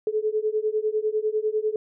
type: beating tone pair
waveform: sine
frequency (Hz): 425.6 / 435.6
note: G#4 / A4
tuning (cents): +42 / -17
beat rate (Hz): 10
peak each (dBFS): -25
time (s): 0.07-1.76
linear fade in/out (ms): 2
effects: none